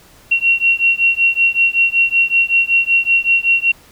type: beating tone pair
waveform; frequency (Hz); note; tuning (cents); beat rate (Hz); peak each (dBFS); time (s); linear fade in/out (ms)
sine; 2735 / 2740.3; F7 / F7; -37 / -33; 5.3; -14; 0.31-3.72; 10
effects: pink hiss -46 dBFS RMS until 3.91 s